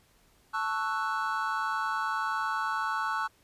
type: chord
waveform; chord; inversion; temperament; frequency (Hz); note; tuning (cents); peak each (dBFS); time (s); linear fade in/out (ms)
triangle; F# minor seventh; first; equal; 880 / 1108.7 / 1318.5 / 1480; A5 / C#6 / E6 / F#6; 0 / 0 / 0 / 0; -32; 0.53-3.28; 20
effects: pink hiss -64 dBFS RMS until 3.43 s + resampled to 32000 Hz